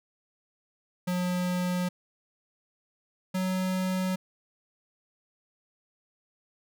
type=tone pair in turn; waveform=square; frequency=179.9 / 185.92 Hz; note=F#3 / F#3; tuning=-48 / +9 cents; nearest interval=minor second; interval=57 cents; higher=second; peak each=-27 dBFS; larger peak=neither; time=1.07-1.89 / 3.34-4.16 s; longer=neither; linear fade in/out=10 ms; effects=none